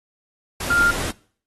sine tone in noise, 1400 Hz, F6, 4 cents sharp, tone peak -15 dBFS, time 0.7-0.91 s, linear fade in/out 5 ms, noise pink, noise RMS -27 dBFS, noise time 0.6-1.11 s, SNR +9 dB, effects noise-tail reverb RT60 0.5 s tail -22 dB re dry + AAC 32 kbps

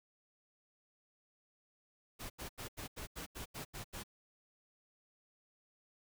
pink noise bursts, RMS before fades -45 dBFS, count 10, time 2.19-4.037 s, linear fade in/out 20 ms, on 110 ms, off 83 ms, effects none

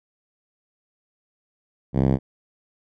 5% pulse tone with band-pass filter, 66.7 Hz, C2, 34 cents sharp, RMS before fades -19 dBFS, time 1.93-2.19 s, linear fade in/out 50 ms, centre 140 Hz, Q 1.1, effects none

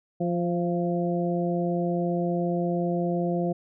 harmonic tone with a mistuned harmonic, 174.61 Hz, F3, in tune, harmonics 1 / 2 / 3 / 4, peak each -26 / -29 / -31 / -32 dBFS, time 0.2-3.53 s, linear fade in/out 10 ms, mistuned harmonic 4, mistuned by -24 cents, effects none

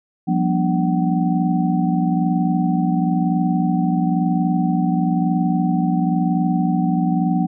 sine tone cluster, 176.6 / 197.6 / 240.2 / 293.3 / 755 Hz, F3 / G3 / B3 / D4 / F#5, +20 / +14 / -48 / -2 / +35 cents, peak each -18 / -26 / -22 / -23 / -26 dBFS, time 0.27-7.47 s, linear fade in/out 20 ms, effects none

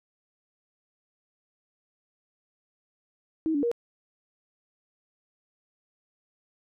sine tone with pitch steps, 319.2 / 286.9 / 472.6 Hz, D#4 / D4 / A#4, +44 / -40 / +24 cents, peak -23 dBFS, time 3.46-3.715 s, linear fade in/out 0 ms, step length 85 ms, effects none

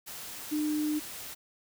sine tone in noise, 302.5 Hz, D#4, 49 cents flat, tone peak -27 dBFS, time 0.51-1 s, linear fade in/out 20 ms, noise white, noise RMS -42 dBFS, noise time 0.06-1.35 s, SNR +12 dB, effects none

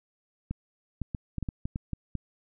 clicks, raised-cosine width 5 ms, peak -19 dBFS, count 10, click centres 0.51 / 1.017 / 1.148 / 1.383 / 1.427 / 1.488 / 1.655 / 1.759 / 1.933 / 2.153 s, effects none

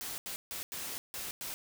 white noise bursts at uneven times, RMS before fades -40 dBFS, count 6, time 0.01-0.18 / 0.26-0.36 / 0.51-0.63 / 0.72-0.98 / 1.14-1.31 / 1.41-1.54 s, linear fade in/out 0 ms, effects none

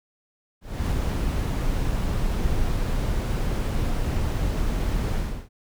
brown noise with ADSR envelope, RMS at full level -22 dBFS, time 0.61-5.49 s, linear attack 300 ms, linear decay 16 ms, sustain -2 dB, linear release 330 ms, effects none

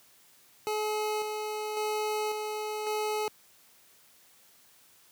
25% pulse tone with tremolo, 426.4 Hz, G#4, 46 cents sharp, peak -25 dBFS, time 0.67-3.28 s, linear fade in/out 0 ms, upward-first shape square, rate 0.91 Hz, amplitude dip 35%, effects white hiss -60 dBFS RMS until 5.11 s + high-pass 80 Hz 12 dB/octave

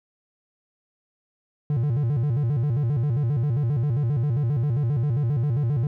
triangle tone with vibrato, 130.81 Hz, C3, in tune, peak -18 dBFS, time 1.7-5.87 s, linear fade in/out 2 ms, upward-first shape square, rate 7.5 Hz, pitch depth 210 cents each way, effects none

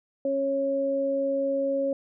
sine tone pair together, 274.2 / 550 Hz, C#4 / C#5, -19 / -14 cents, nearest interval octave, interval 1205 cents, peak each -30 / -24 dBFS, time 0.25-1.93 s, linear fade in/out 2 ms, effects none

